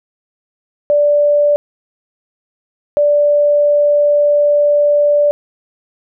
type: tone pair in turn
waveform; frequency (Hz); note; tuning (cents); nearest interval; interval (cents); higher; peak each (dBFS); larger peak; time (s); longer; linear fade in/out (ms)
sine; 585 / 585; D5 / D5; -7 / -7; unison; 0; neither; -8; neither; 0.9-1.56 / 2.97-5.31; second; 0
effects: none